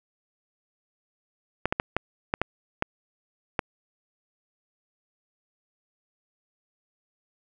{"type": "clicks", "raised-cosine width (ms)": 0.5, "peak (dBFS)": -8, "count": 8, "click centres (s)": [1.656, 1.725, 1.799, 1.966, 2.339, 2.416, 2.824, 3.592], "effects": []}